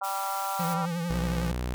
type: harmonic tone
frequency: 195.2 Hz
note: G3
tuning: 7 cents flat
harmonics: 3 / 4 / 5 / 6 / 7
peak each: -42 / -32 / -35 / -38 / -35 dBFS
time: 0.01-0.86 s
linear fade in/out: 10 ms
type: high-pass noise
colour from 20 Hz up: white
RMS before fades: -39 dBFS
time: 0.03-0.75 s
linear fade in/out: 20 ms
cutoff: 650 Hz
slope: 24 dB/octave
type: tone with vibrato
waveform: square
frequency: 170.6 Hz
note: F3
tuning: 40 cents flat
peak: -29 dBFS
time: 0.59-1.52 s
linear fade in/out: 10 ms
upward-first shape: triangle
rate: 11 Hz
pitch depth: 75 cents each way
type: tone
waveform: sawtooth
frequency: 61.74 Hz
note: B1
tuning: in tune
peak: -25 dBFS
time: 1.1-1.74 s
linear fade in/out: 0 ms
effects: none